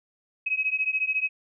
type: beating tone pair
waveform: sine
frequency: 2542 / 2556 Hz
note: D#7 / D#7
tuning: +36 / +46 cents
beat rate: 14 Hz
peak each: -26 / -27 dBFS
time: 0.46-1.29 s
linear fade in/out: 10 ms
effects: none